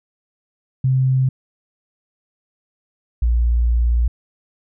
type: tone pair in turn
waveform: sine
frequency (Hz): 130.81 / 58.79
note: C3 / A#1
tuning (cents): 0 / +15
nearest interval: octave + major second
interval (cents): 1385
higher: first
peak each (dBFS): -13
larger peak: neither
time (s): 0.84-1.29 / 3.22-4.08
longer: second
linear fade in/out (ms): 5
effects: none